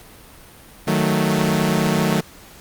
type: chord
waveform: sawtooth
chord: D# diminished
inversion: none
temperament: equal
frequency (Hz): 155.56 / 185 / 220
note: D#3 / F#3 / A3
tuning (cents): 0 / 0 / 0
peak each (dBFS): -17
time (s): 0.87-2.21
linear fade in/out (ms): 10
effects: pink hiss -44 dBFS RMS until 2.6 s + Opus 48 kbps